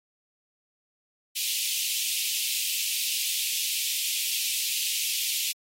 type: high-pass noise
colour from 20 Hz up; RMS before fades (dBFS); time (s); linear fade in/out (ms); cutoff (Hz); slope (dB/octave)
pink; -29; 1.35-5.53; 20; 2500; 48
effects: AAC 48 kbps